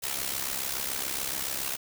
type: noise with amplitude modulation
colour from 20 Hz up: white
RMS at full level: -29 dBFS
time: 0.02-1.77 s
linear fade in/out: 20 ms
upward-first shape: sine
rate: 67.1 Hz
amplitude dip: 70%
effects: none